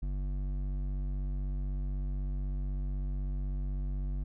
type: tone with hard clipping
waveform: sine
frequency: 48.03 Hz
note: G1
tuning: 35 cents flat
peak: -33 dBFS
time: 0.02-4.24 s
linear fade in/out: 10 ms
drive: 10 dB
effects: none